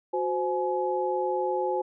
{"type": "tone cluster", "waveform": "sine", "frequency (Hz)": [366.8, 518, 846], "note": ["F#4", "C5", "G#5"], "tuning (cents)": [-15, -17, 32], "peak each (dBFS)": -29, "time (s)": [0.13, 1.82], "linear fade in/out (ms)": 10, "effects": []}